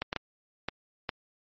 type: clicks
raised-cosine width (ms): 0.3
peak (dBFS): -14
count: 5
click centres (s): 0.02 / 0.129 / 0.163 / 0.686 / 1.092
effects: MP3 32 kbps